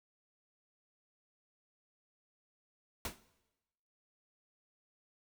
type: noise with exponential decay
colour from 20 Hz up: pink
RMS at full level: -35 dBFS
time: 3.05-3.2 s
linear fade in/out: 2 ms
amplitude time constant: 32 ms
effects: noise-tail reverb RT60 1.0 s tail -18 dB re dry